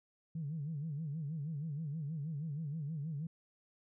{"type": "tone with vibrato", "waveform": "sine", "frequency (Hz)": 152, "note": "D#3", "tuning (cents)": -40, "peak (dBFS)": -36, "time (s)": [0.35, 3.27], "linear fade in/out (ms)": 5, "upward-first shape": "sine", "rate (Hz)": 6.3, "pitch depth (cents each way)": 150, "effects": ["tanh soft clip ceiling -32 dBFS"]}